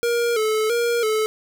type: tone with vibrato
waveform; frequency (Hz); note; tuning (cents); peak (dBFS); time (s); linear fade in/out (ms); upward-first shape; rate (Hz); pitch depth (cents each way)
square; 452.7; A4; +49; -19; 0.03-1.26; 0; square; 1.5; 74
effects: none